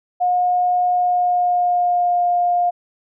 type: tone with pitch glide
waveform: sine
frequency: 719 to 706.6 Hz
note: F#5 to F5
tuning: -50 to +20 cents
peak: -14 dBFS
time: 0.2-2.71 s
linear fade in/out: 20 ms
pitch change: -30 cents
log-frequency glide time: 0.91-2.24 s
effects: none